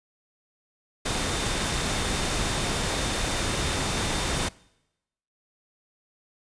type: tone in noise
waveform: sine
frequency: 3621 Hz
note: A7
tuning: 49 cents sharp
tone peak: -38 dBFS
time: 1.05-4.49 s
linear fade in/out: 10 ms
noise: pink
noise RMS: -27 dBFS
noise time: 1.05-4.49 s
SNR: -14 dB
effects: noise-tail reverb RT60 0.9 s tail -23 dB re dry + resampled to 22050 Hz